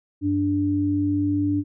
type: tone pair together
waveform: sine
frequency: 97.6 / 292.5 Hz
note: G2 / D4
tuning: -7 / -7 cents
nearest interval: octave + perfect fifth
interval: 1900 cents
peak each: -26 / -20 dBFS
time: 0.21-1.64 s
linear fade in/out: 50 ms
effects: none